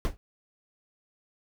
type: noise with exponential decay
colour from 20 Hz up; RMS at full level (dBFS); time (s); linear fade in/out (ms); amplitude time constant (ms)
brown; -19; 0.05-0.17; 0; 25
effects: none